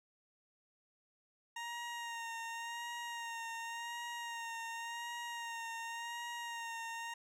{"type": "tone with vibrato", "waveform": "20% pulse", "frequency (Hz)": 932.3, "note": "A#5", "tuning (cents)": 0, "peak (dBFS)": -36, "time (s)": [1.56, 7.14], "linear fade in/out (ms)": 5, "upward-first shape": "sine", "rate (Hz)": 0.9, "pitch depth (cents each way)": 29, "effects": ["low-pass 10000 Hz 12 dB/octave"]}